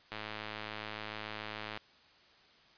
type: click train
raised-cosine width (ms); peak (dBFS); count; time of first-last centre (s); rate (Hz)
0.3; -24; 178; 0.12-1.774; 107
effects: white hiss -62 dBFS RMS until 2.77 s + resampled to 11025 Hz